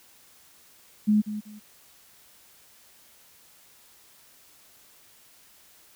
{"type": "tone with echo", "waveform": "sine", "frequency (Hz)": 211.2, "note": "G#3", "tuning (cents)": 29, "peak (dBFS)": -17, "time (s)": [1.07, 1.22], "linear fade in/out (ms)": 20, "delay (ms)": 190, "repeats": 2, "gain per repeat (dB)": -12, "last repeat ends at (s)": 1.6, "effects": ["white hiss -56 dBFS RMS until 5.95 s"]}